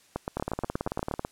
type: two click trains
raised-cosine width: 1 ms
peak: -15 / -15 dBFS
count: 17 / 9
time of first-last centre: 0.37-1.249 / 0.16-1.112 s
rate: 18.2 / 8.4 Hz
effects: white hiss -60 dBFS RMS until 1.31 s + low-pass 10000 Hz 12 dB/octave